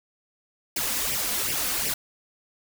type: noise with flanger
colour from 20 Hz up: white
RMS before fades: -27 dBFS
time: 0.76-1.94 s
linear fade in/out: 5 ms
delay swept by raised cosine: 0.37 to 4.17 ms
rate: 2.7 Hz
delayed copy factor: +0.8
effects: none